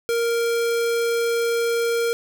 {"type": "tone", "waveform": "square", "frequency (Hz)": 466.2, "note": "A#4", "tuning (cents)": 0, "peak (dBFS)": -20, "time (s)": [0.09, 2.13], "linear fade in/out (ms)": 0, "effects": []}